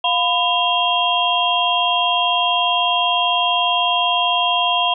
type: tone cluster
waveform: sine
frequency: 704 / 1003 / 2765 / 3236 Hz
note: F5 / B5 / F7 / G#7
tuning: +14 / +26 / -18 / -46 cents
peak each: -20 / -20 / -23 / -19 dBFS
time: 0.04-4.94 s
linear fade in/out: 5 ms
effects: none